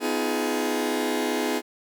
sawtooth chord, F half-diminished seventh, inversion second, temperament just, 251.4 / 314.3 / 349.2 / 419.1 Hz, Cb4 / Eb4 / F4 / Ab4, +31 / +18 / 0 / +16 cents, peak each -25 / -25 / -28 / -24 dBFS, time 0-1.62 s, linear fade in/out 50 ms, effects none

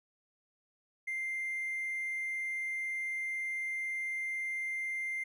triangle tone with hard clipping, 2094 Hz, C7, 1 cent sharp, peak -34 dBFS, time 1.07-5.24 s, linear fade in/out 10 ms, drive 4 dB, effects none

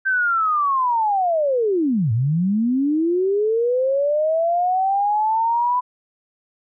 sine linear two-way sweep, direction down then up, 1568 to 106 to 1001 Hz, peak -16 dBFS, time 0.05-5.81 s, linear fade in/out 20 ms, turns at 2.12 s, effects none

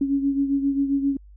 sine beating tone pair, 276.5 / 284 Hz, C#4 / C#4, -4 / +42 cents, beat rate 7.5 Hz, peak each -20 / -27 dBFS, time 0.01-1.17 s, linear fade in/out 5 ms, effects added 50 Hz sine -44 dBFS peak until 1.36 s

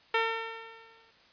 10% pulse tone with exponential decay, 452.8 Hz, A4, 50 cents sharp, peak -15 dBFS, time 0.14-1.11 s, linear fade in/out 5 ms, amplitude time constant 210 ms, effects white hiss -60 dBFS RMS until 1.32 s + resampled to 11025 Hz

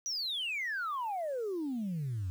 sine exponential sweep, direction down, 5980 to 86.8 Hz, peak -31 dBFS, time 0.06-2.3 s, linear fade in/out 0 ms, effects tanh soft clip ceiling -30 dBFS + 10-bit

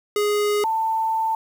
square / sine tone pair in turn, 415.3 / 891 Hz, G#4 / A5, 0 / +22 cents, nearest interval octave + minor second, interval 1322 cents, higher second, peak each -19 dBFS, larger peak neither, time 0.16-0.64 / 0.64-1.35 s, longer second, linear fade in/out 2 ms, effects 8-bit

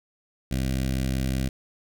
15% pulse tone with notch filter, 65.41 Hz, C2, in tune, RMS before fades -26 dBFS, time 0.51-1.49 s, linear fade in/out 5 ms, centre 970 Hz, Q 0.65, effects none

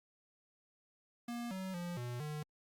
square tone with pitch steps, 237.7 / 188.8 / 174.6 / 121.8 / 150.9 Hz, A#3 / F#3 / F3 / B2 / D3, +34 / +35 / 0 / -24 / +47 cents, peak -40 dBFS, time 1.28-2.43 s, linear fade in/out 5 ms, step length 230 ms, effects Opus 48 kbps

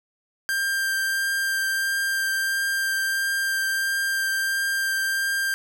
45% pulse tone with vibrato, 1586 Hz, G6, 20 cents sharp, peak -22 dBFS, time 0.49-5.54 s, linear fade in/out 0 ms, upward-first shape triangle, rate 1.5 Hz, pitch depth 10 cents each way, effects none

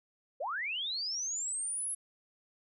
sine linear sweep, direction up, 474.9 to 10920 Hz, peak -33 dBFS, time 0.4-1.95 s, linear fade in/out 10 ms, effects none

